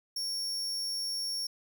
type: tone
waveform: 40% pulse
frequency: 5500 Hz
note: F8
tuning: 27 cents flat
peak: -31 dBFS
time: 0.16-1.47 s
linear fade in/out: 5 ms
effects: none

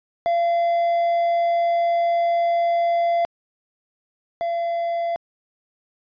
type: tone pair in turn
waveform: triangle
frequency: 684 / 680.8 Hz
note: F5 / F5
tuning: -36 / -44 cents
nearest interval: unison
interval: 8 cents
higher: first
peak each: -15 / -19 dBFS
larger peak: first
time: 0.26-3.25 / 4.41-5.16 s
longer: first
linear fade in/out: 0 ms
effects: resampled to 11025 Hz

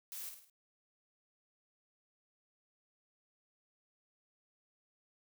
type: noise with echo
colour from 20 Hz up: blue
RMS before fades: -45 dBFS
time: 0.12-0.29 s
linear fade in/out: 0 ms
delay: 52 ms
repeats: 4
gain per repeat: -6 dB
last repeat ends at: 0.498 s
effects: none

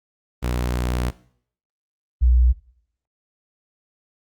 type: tone pair in turn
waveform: sawtooth / sine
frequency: 61 / 61 Hz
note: B1 / B1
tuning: -21 / -21 cents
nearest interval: unison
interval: 0 cents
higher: neither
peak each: -17 / -12 dBFS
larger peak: second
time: 0.42-1.11 / 2.21-2.53 s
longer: first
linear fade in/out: 20 ms
effects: noise-tail reverb RT60 0.6 s tail -19 dB re dry + Opus 32 kbps

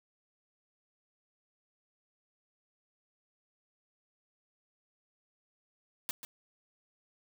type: noise with echo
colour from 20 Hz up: white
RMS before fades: -35 dBFS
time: 6.09-6.11 s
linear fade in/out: 0 ms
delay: 140 ms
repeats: 1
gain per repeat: -10 dB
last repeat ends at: 6.25 s
effects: none

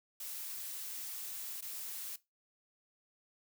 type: noise with dropouts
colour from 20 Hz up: blue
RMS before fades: -43 dBFS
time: 0.2-2.16 s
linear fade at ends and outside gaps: 5 ms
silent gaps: 1.609-1.623 s
effects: noise-tail reverb RT60 0.2 s tail -18 dB re dry

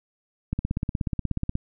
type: click train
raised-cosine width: 5 ms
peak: -13 dBFS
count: 18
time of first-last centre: 0.53-1.554 s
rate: 16.6 Hz
effects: none

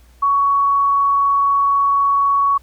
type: tone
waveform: sine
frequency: 1119 Hz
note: C#6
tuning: 16 cents sharp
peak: -12 dBFS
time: 0.22-2.58 s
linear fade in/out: 10 ms
effects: added 60 Hz sine -46 dBFS peak until 2.62 s + pink hiss -55 dBFS RMS until 2.62 s

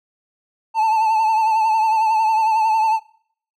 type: tone with vibrato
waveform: triangle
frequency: 880 Hz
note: A5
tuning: in tune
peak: -12 dBFS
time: 0.74-3 s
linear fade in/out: 50 ms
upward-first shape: triangle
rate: 11 Hz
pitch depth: 56 cents each way
effects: noise-tail reverb RT60 0.6 s tail -23 dB re dry

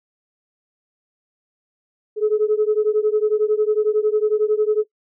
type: beating tone pair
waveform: sine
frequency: 422 / 433 Hz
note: G#4 / A4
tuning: +28 / -28 cents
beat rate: 11 Hz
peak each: -17 / -18 dBFS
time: 2.16-4.85 s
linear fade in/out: 50 ms
effects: noise-tail reverb RT60 0.1 s tail -23 dB re dry + tanh soft clip ceiling -9 dBFS

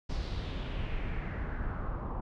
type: noise with low-pass filter sweep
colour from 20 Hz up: brown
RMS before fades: -35 dBFS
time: 0.09-2.21 s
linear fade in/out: 10 ms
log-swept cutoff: 5000 to 970 Hz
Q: 2.8
effects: none

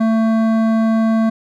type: tone with hard clipping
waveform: sine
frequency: 223.2 Hz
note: A3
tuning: 25 cents sharp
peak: -14 dBFS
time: 0-1.3 s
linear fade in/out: 10 ms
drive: 12 dB
effects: none

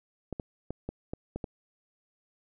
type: clicks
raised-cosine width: 2 ms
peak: -21 dBFS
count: 7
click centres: 0.327 / 0.398 / 0.706 / 0.89 / 1.135 / 1.36 / 1.442 s
effects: none

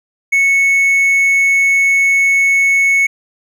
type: tone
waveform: triangle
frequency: 2207 Hz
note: C#7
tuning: 8 cents flat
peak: -7 dBFS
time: 0.32-3.07 s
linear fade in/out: 10 ms
effects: none

